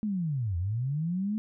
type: linear two-way sweep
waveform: sine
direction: down then up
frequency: 220 to 82.41 to 220 Hz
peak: -27 dBFS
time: 0.03-1.38 s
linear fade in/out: 0 ms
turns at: 0.57 s
effects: none